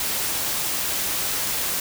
white noise, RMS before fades -25 dBFS, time 0-1.8 s, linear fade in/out 2 ms, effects none

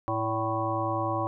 harmonic tone with a mistuned harmonic, 110 Hz, A2, in tune, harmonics 1 / 3 / 5 / 7 / 9 / 10, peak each -33 / -33 / -33 / -33 / -33 / -33 dBFS, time 0.08-1.27 s, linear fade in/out 0 ms, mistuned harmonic 5, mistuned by +61 cents, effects none

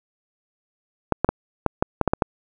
clicks, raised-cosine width 1 ms, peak -3 dBFS, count 9, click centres 1.123 / 1.246 / 1.29 / 1.663 / 1.825 / 2.013 / 2.077 / 2.135 / 2.222 s, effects none

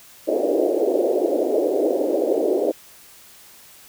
pink band-pass noise, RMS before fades -20 dBFS, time 0.27-2.72 s, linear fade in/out 20 ms, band 310 to 620 Hz, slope 48 dB/octave, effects white hiss -47 dBFS RMS until 3.88 s

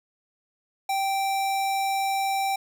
square tone, 781 Hz, G5, 7 cents flat, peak -24 dBFS, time 0.89-2.56 s, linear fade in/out 5 ms, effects none

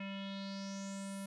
square tone with low-pass filter sweep, 196 Hz, G3, in tune, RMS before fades -43 dBFS, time 0-1.26 s, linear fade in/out 5 ms, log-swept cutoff 2500 to 11000 Hz, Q 4.7, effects none

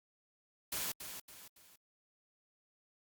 white noise with echo, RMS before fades -38 dBFS, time 0.72-0.92 s, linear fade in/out 5 ms, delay 280 ms, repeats 3, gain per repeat -8 dB, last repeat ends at 1.76 s, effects Opus 48 kbps

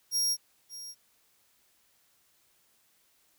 sawtooth tone with echo, 5600 Hz, F8, 4 cents sharp, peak -23 dBFS, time 0.11-0.37 s, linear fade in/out 50 ms, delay 580 ms, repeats 1, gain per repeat -15 dB, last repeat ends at 0.95 s, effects white hiss -68 dBFS RMS until 3.38 s

